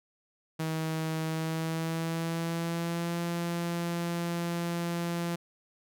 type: tone with pitch glide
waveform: sawtooth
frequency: 159.6 to 171.06 Hz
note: D#3 to F3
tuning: +44 to -36 cents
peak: -26 dBFS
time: 0.59-5.36 s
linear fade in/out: 10 ms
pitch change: +120 cents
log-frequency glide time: 1.25-3.19 s
effects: none